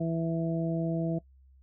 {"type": "harmonic tone", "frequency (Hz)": 164.81, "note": "E3", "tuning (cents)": 0, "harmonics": [1, 2, 3, 4], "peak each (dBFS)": [-29, -33, -40, -35], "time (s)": [0, 1.19], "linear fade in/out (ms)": 10, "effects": ["noise-tail reverb RT60 0.1 s tail -21 dB re dry", "added 66 Hz sine -55 dBFS peak until 1.62 s"]}